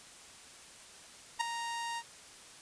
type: tone with ADSR envelope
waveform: sawtooth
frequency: 932.3 Hz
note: A#5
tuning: in tune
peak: -22 dBFS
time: 1.39-2.03 s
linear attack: 20 ms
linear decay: 5 ms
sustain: -10 dB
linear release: 52 ms
effects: white hiss -53 dBFS RMS until 2.61 s + resampled to 22050 Hz